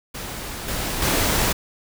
pink noise with level steps, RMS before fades -32 / -26 / -20 dBFS, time 0.14-1.53 s, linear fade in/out 10 ms, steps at 0.68 / 1.02 s, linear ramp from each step 2 ms, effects none

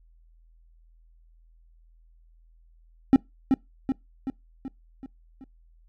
triangle tone with echo, 266.7 Hz, C4, 33 cents sharp, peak -9 dBFS, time 3.13-3.16 s, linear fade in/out 0 ms, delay 380 ms, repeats 6, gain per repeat -5 dB, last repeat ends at 5.44 s, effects noise-tail reverb RT60 0.2 s tail -24 dB re dry + added 41 Hz sine -54 dBFS peak until 5.88 s

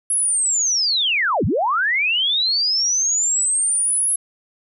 sine linear two-way sweep, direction down then up, 10850 to 70.8 to 10850 Hz, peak -16 dBFS, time 0.1-4.16 s, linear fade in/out 5 ms, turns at 1.45 s, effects none

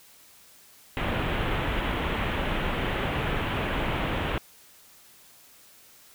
pink low-pass noise, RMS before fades -28 dBFS, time 0.97-4.38 s, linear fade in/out 0 ms, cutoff 3300 Hz, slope 48 dB/octave, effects white hiss -54 dBFS RMS until 6.14 s

